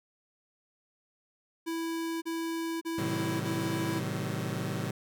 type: tone bursts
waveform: square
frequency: 329.7 Hz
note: E4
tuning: in tune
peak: -32 dBFS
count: 4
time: 1.66-4.002 s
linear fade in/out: 20 ms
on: 560 ms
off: 34 ms
type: chord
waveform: sawtooth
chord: A diminished seventh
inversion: none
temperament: just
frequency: 110 / 132 / 158.4 / 190.08 Hz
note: A2 / C3 / Eb3 / Gb3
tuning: 0 / +16 / +31 / +47 cents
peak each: -33 dBFS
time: 2.98-4.91 s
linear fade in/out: 5 ms
effects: none